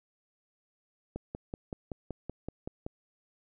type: click train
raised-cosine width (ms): 2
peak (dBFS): -23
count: 10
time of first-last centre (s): 1.16-2.865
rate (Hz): 5.28
effects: none